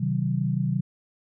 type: chord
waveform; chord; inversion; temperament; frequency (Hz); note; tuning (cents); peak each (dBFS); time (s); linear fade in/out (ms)
sine; C diminished; none; just; 130.81 / 156.98 / 188.37; C3 / Eb3 / Gb3; 0 / +16 / +31; -26 / -27 / -27; 0-0.81; 10
effects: none